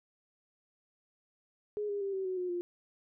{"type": "tone with pitch steps", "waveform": "sine", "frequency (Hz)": [417.6, 405.7, 394.2, 382.9, 372, 361.4, 351.2], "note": ["G#4", "G#4", "G4", "G4", "F#4", "F#4", "F4"], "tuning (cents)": [10, -41, 10, -41, 9, -41, 10], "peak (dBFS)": -32, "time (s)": [1.77, 2.61], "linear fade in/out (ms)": 0, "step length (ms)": 120, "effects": []}